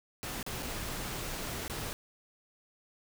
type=noise with dropouts; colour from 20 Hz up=pink; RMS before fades=-38 dBFS; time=0.23-1.93 s; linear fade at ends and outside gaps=0 ms; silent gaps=0.428-0.464 / 0.624-0.629 / 1.68-1.698 s; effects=none